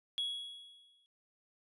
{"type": "tone with exponential decay", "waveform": "triangle", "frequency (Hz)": 3343, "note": "G#7", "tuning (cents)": 11, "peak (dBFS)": -29, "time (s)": [0.18, 1.06], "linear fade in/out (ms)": 0, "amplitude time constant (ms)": 190, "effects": ["tanh soft clip ceiling -27 dBFS", "resampled to 24000 Hz"]}